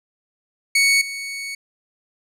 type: tone with level steps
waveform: sawtooth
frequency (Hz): 2224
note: C#7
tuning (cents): +5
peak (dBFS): -10 / -24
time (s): 0.75-1.55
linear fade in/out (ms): 5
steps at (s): 1.01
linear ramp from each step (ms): 5
effects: low-pass 11000 Hz 12 dB/octave